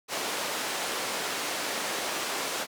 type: band-pass noise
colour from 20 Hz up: pink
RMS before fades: -32 dBFS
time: 0.08-2.67 s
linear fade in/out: 50 ms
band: 420 to 10000 Hz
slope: 12 dB/octave
effects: none